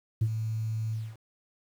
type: tone with ADSR envelope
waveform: sine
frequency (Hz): 110.7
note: A2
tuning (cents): +11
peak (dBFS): -18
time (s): 0.21-1.17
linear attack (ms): 10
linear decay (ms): 59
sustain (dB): -10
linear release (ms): 240
effects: tanh soft clip ceiling -20 dBFS + 9-bit